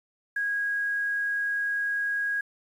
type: tone with quantisation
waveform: sine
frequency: 1645 Hz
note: G#6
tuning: 17 cents flat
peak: -25 dBFS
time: 0.36-2.41 s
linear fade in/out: 5 ms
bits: 9
effects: resampled to 32000 Hz